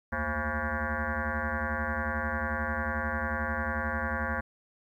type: tone with frequency modulation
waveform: sine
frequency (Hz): 830.6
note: G#5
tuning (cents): 0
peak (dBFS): -28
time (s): 0.12-4.41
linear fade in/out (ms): 10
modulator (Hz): 150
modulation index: 6.3
effects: 11-bit

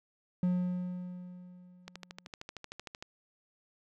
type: tone with exponential decay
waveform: triangle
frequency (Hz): 179.9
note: F#3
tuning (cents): -48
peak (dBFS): -23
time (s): 0.43-2.27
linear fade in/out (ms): 2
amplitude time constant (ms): 400
type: click train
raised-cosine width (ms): 0.2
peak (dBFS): -25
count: 16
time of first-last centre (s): 1.88-3.025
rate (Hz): 13.1
effects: none

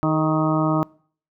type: harmonic tone with a mistuned harmonic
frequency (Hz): 156.6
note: D#3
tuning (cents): +11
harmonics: 1 / 2 / 3 / 4 / 5 / 6 / 7 / 8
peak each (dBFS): -22 / -21 / -35 / -26 / -31 / -30 / -30 / -27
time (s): 0.03-0.83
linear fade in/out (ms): 0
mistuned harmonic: 3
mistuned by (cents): -110
effects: noise-tail reverb RT60 0.5 s tail -24 dB re dry

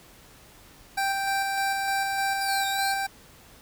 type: tone with tremolo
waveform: 25% pulse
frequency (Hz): 784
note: G5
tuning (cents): 0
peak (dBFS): -20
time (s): 0.97-3.07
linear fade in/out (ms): 10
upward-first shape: square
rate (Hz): 3.3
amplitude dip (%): 25
type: exponential two-way sweep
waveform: sawtooth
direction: down then up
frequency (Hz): 4942 to 3694 to 4343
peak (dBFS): -29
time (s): 2.41-2.92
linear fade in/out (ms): 2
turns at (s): 2.67
effects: pink hiss -52 dBFS RMS until 3.61 s

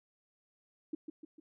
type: tone with echo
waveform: sine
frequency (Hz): 311.1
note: D#4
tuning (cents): 0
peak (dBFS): -33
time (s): 0.93-0.95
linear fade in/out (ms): 5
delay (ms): 150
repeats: 3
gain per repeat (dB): -6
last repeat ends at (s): 1.4
effects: none

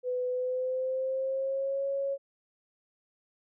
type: tone with pitch glide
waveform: sine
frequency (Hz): 500 to 551.6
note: B4 to C#5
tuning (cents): +21 to -9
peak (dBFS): -28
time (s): 0.03-2.18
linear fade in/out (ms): 50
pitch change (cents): +170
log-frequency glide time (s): 0.28-1.86
effects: none

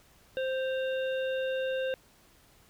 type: harmonic tone with a mistuned harmonic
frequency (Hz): 523.3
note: C5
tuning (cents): 0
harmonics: 1 / 3 / 5 / 7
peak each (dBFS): -29 / -39 / -43 / -46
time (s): 0.37-1.94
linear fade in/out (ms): 0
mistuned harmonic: 5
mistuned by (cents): +100
effects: pink hiss -61 dBFS RMS until 2.69 s

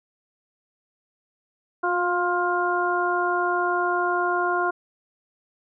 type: harmonic tone with a mistuned harmonic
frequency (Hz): 352.5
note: F4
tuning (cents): +16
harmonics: 1 / 2 / 3 / 4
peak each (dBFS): -26 / -26 / -26 / -26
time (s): 1.83-4.71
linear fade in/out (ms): 10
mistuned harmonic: 1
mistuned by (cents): +21
effects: none

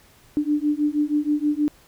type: beating tone pair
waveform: sine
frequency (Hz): 293.7 / 300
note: D4 / D4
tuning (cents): 0 / +37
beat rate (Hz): 6.3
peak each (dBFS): -22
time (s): 0.37-1.68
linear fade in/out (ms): 0
effects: pink hiss -54 dBFS RMS until 1.87 s

